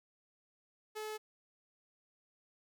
sawtooth tone, 430 Hz, A4, 40 cents flat, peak -36 dBFS, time 0.95-1.18 s, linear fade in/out 20 ms, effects none

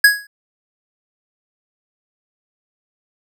square tone with exponential decay, 1664 Hz, G#6, 3 cents sharp, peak -4 dBFS, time 0.04-0.27 s, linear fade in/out 5 ms, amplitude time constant 48 ms, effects none

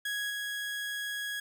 30% pulse tone with level steps, 1661.2 Hz, G#6, in tune, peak -29 / -31 dBFS, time 0.05-1.4 s, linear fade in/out 5 ms, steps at 0.3 s, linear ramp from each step 2 ms, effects none

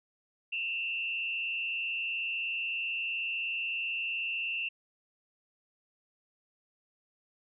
sine tone with frequency modulation, 2714 Hz, E7, 50 cents sharp, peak -31 dBFS, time 0.52-4.69 s, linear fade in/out 10 ms, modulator 119 Hz, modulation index 0.82, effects none

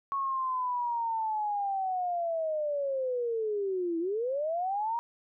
sine linear two-way sweep, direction down then up, 1108.7 to 325.2 to 953 Hz, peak -28 dBFS, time 0.12-4.99 s, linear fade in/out 0 ms, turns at 3.99 s, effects none

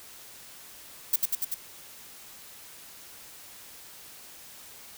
violet noise with echo, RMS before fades -22 dBFS, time 1.13-1.16 s, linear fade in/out 5 ms, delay 96 ms, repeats 4, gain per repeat -2 dB, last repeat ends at 1.544 s, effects white hiss -48 dBFS RMS until 4.97 s

